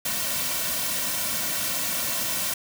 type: noise with comb filter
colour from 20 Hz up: white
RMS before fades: -27 dBFS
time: 0.05-2.54 s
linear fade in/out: 5 ms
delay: 2.4 ms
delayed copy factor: -0.7
effects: none